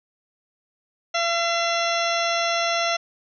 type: harmonic tone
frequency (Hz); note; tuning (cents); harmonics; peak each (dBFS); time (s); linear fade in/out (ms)
679; F5; -49; 1 / 2 / 3 / 4 / 5 / 6 / 8 / 9; -24 / -27 / -29 / -30 / -31 / -32 / -33 / -34; 1.14-2.97; 10
effects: none